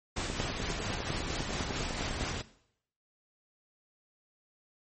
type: noise with tremolo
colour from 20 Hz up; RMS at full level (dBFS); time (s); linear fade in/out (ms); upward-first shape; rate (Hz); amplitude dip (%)
pink; -34; 0.16-2.42; 10; square; 4.4; 25
type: click train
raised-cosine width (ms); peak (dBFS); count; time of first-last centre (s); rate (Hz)
2; -23; 21; 0.2-2.21; 9.95
effects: noise-tail reverb RT60 0.7 s tail -17 dB re dry + MP3 32 kbps